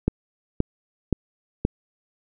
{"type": "click train", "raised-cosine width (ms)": 3, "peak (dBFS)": -6, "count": 4, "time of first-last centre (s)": [0.08, 1.651], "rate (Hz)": 1.91, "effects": []}